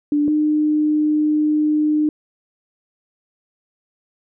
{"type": "tone pair in turn", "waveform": "sine", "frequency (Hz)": [293.7, 303.2], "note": ["D4", "D#4"], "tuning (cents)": [0, -45], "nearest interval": "minor second", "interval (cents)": 55, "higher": "second", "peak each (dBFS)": -14, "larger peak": "neither", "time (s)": [[0.12, 0.28], [0.28, 2.09]], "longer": "second", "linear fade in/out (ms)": 2, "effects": []}